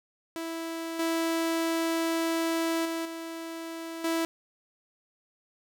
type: tone with level steps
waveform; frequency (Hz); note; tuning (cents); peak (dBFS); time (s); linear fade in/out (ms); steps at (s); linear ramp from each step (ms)
sawtooth; 329.1; E4; -3; -29 / -22 / -26 / -32 / -22; 0.36-4.25; 0; 0.99 / 2.85 / 3.05 / 4.04; 5
effects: none